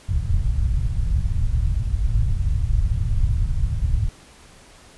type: low-pass noise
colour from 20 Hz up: pink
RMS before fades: -20 dBFS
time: 0.08-4.09 s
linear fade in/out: 10 ms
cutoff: 110 Hz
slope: 24 dB/octave
effects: pink hiss -48 dBFS RMS until 4.97 s + resampled to 24000 Hz